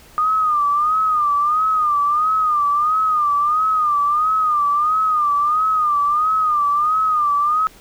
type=tone with vibrato; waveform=sine; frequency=1218 Hz; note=D#6; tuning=37 cents flat; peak=-14 dBFS; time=0.18-7.67 s; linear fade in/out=0 ms; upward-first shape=sine; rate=1.5 Hz; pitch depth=94 cents each way; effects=pink hiss -46 dBFS RMS until 7.8 s